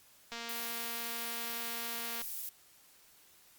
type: click train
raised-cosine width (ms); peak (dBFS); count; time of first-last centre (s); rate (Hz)
0.2; -25; 443; 0.32-2.217; 233
type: noise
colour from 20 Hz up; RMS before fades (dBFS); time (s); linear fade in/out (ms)
violet; -40; 0.49-2.49; 2
effects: white hiss -62 dBFS RMS until 3.58 s + Opus 48 kbps